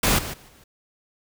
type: noise with level steps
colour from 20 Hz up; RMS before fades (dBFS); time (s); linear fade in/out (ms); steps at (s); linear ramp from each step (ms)
pink; -19 / -32 / -49 / -53; 0.03-0.64; 5; 0.18 / 0.33 / 0.48; 10
effects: none